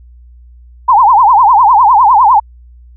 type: tone with vibrato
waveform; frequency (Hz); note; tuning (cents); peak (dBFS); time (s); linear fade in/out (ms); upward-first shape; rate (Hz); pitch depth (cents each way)
sine; 921; A#5; -21; -3; 0.88-2.4; 10; triangle; 9.9; 280
effects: added 60 Hz sine -35 dBFS peak until 2.96 s